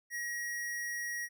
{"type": "tone", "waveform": "square", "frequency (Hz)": 1900, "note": "A#6", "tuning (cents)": 33, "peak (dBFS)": -36, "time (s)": [0.1, 1.29], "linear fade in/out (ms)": 50, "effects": []}